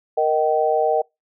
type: chord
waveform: sine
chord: Eb major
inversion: second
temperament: equal with one note detuned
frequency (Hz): 466.2 / 622.3 / 769.2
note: Bb4 / Eb5 / G5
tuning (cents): 0 / 0 / -33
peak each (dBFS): -20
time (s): 0.17-1.02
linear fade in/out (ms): 10
effects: noise-tail reverb RT60 0.2 s tail -26 dB re dry